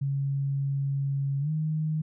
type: tone with pitch glide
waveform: sine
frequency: 138.59 to 155.56 Hz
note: C#3 to D#3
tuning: 0 to 0 cents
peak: -25 dBFS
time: 0.01-2.02 s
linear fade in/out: 10 ms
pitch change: +200 cents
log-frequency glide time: 1.4-1.5 s
effects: none